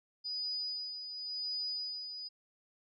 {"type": "tone with tremolo", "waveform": "sine", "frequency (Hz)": 4953, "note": "D#8", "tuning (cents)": -9, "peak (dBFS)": -34, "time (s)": [0.24, 2.29], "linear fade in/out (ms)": 20, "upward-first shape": "sine", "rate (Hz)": 0.92, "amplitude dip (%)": 55, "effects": []}